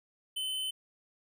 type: tone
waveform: square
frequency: 3047 Hz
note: G7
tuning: 50 cents flat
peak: -33 dBFS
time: 0.36-0.71 s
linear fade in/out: 10 ms
effects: none